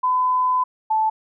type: tone pair in turn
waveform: sine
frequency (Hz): 1010 / 874.3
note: B5 / A5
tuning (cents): +39 / -11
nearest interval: major second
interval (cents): 250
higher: first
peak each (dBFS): -16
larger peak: neither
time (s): 0.03-0.64 / 0.9-1.1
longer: first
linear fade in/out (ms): 10
effects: none